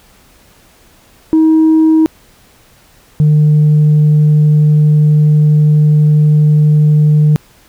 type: tone pair in turn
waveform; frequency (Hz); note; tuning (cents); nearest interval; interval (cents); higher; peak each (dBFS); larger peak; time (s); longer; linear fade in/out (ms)
sine; 317.6 / 151.02; D#4 / D3; +36 / +49; octave + minor second; 1287; first; -3; neither; 1.33-2.06 / 3.2-7.36; second; 0
effects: tanh soft clip ceiling -3 dBFS + pink hiss -46 dBFS RMS until 7.68 s